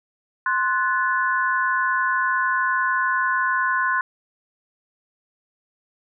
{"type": "chord", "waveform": "sine", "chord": "F# diminished", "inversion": "second", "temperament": "equal with one note detuned", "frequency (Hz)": [1046.5, 1480, 1728.8], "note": ["C6", "F#6", "A6"], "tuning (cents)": [0, 0, -31], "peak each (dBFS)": [-22, -22, -26], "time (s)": [0.46, 4.01], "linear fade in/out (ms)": 2, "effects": []}